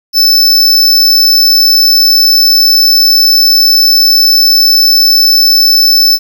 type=tone; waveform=square; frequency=5274 Hz; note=E8; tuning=in tune; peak=-4 dBFS; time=0.13-6.19 s; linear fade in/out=50 ms; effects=7-bit